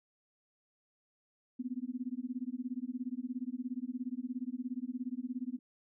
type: tone with tremolo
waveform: sine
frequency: 251 Hz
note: B3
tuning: 28 cents sharp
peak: -32 dBFS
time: 1.59-5.59 s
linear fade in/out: 10 ms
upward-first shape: sine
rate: 17 Hz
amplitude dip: 100%
effects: none